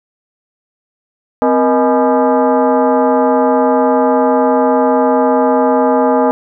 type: tone with frequency modulation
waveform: sine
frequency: 108.2 Hz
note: A2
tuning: 29 cents flat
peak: -8 dBFS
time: 1.42-6.31 s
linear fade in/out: 0 ms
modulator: 367 Hz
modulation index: 2.4
effects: none